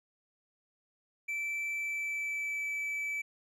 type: tone with pitch glide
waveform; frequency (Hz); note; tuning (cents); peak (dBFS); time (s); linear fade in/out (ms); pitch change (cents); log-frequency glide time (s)
triangle; 2327 to 2307; D7 to D7; -17 to -31; -31; 1.28-3.22; 10; -14; 1.69-2.64
effects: none